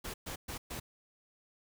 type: noise bursts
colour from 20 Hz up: pink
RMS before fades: -41 dBFS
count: 4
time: 0.04-0.8 s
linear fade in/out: 10 ms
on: 100 ms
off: 120 ms
effects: none